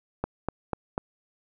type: click train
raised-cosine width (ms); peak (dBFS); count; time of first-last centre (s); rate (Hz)
1; -13; 4; 0.24-0.979; 4.06
effects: none